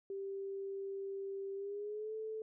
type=tone with pitch glide; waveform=sine; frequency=392 to 437.5 Hz; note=G4 to A4; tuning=0 to -10 cents; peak=-39 dBFS; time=0.1-2.42 s; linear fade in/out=2 ms; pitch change=+190 cents; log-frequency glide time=1.55-2.14 s; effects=none